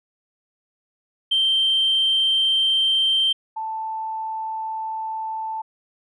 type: tone pair in turn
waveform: sine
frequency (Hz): 3136 / 882.3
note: G7 / A5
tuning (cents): 0 / +5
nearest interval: octave + minor seventh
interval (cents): 2195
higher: first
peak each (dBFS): -15 / -25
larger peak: first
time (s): 1.31-3.33 / 3.56-5.62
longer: second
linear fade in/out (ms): 10
effects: tanh soft clip ceiling -12 dBFS